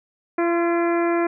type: harmonic tone with a mistuned harmonic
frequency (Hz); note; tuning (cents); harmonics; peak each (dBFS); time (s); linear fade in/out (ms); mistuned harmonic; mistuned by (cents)
340.7; F4; -43; 1 / 2 / 3 / 4 / 5 / 6 / 7; -19 / -25 / -29 / -31 / -33 / -35 / -36; 0.38-1.27; 5; 3; +21
effects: none